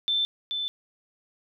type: tone pair in turn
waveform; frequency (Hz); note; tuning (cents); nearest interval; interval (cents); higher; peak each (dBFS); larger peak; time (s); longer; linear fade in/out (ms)
sine; 3545 / 3525; A7 / A7; +12 / +2; unison; 10; first; -22 / -27; first; 0.08-0.25 / 0.51-0.68; neither; 0
effects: none